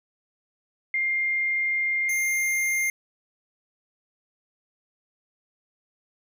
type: tone pair in turn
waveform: sine / square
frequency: 2111 / 2111 Hz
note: C7 / C7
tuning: +15 / +15 cents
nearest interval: unison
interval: 0 cents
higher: neither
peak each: -22 / -23 dBFS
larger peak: first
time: 0.94-2.09 / 2.09-2.9 s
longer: first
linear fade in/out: 2 ms
effects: none